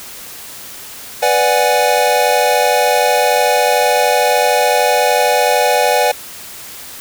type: chord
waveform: square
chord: G# half-diminished seventh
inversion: first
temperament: equal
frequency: 493.9 / 587.3 / 740 / 830.6 Hz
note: B4 / D5 / F#5 / G#5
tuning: 0 / 0 / 0 / 0 cents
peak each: -17 dBFS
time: 1.22-6.12 s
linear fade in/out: 10 ms
effects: white hiss -32 dBFS RMS until 7 s